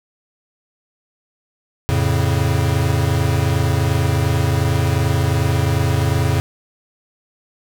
square chord, F augmented, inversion none, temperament equal, 87.31 / 110 / 138.59 Hz, F2 / A2 / C#3, 0 / 0 / 0 cents, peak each -20 dBFS, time 1.89-6.4 s, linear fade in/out 0 ms, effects none

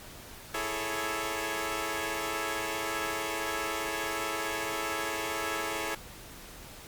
10% pulse chord, A major seventh, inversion second, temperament equal, 329.6 / 415.3 / 440 / 554.4 Hz, E4 / G#4 / A4 / C#5, 0 / 0 / 0 / 0 cents, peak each -28 / -29 / -28 / -29 dBFS, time 0.54-5.95 s, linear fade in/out 5 ms, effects pink hiss -47 dBFS RMS until 6.87 s + MP3 96 kbps

